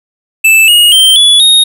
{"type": "tone with pitch steps", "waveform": "square", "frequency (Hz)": [2637, 2876, 3136, 3420, 3729], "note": ["E7", "F#7", "G7", "A7", "A#7"], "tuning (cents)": [0, -50, 0, -50, 0], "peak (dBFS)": -3, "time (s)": [0.44, 1.64], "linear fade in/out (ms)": 10, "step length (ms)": 240, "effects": []}